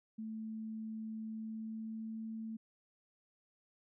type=tone with pitch glide; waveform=sine; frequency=220 to 222.3 Hz; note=A3 to A3; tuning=0 to +18 cents; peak=-40 dBFS; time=0.18-2.57 s; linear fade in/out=10 ms; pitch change=+18 cents; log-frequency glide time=1.26-2.32 s; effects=none